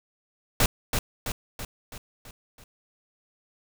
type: noise with echo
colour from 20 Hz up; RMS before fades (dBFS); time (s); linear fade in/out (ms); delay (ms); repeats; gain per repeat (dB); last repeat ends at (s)
pink; -20; 0.6-0.66; 2; 330; 6; -5; 2.64
effects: none